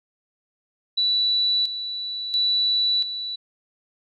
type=tone with tremolo; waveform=sine; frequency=3951 Hz; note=B7; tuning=in tune; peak=-18 dBFS; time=0.97-3.36 s; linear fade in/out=10 ms; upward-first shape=square; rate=0.73 Hz; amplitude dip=65%; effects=none